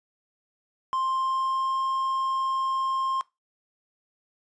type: tone with pitch glide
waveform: triangle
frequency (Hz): 1051 to 1061.4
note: C6 to C6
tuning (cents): +7 to +24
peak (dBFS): -22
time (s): 0.93-3.21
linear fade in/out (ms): 0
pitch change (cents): +17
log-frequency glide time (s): 1.03-1.83
effects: noise-tail reverb RT60 0.2 s tail -20 dB re dry + resampled to 22050 Hz